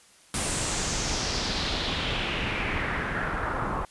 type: noise with low-pass filter sweep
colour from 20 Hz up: pink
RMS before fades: -29 dBFS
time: 0.34-3.85 s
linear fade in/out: 2 ms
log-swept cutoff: 9700 to 1100 Hz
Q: 2.9
effects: white hiss -56 dBFS RMS until 3.9 s + resampled to 24000 Hz